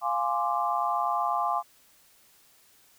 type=chord; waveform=sine; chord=D half-diminished seventh; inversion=first; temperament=equal; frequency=698.5 / 830.6 / 1046.5 / 1174.7 Hz; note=F5 / Ab5 / C6 / D6; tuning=0 / 0 / 0 / 0 cents; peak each=-30 dBFS; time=0.01-1.63 s; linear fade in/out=50 ms; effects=white hiss -60 dBFS RMS until 2.98 s